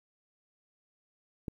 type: click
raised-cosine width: 3 ms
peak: -23 dBFS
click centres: 1.482 s
effects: 10-bit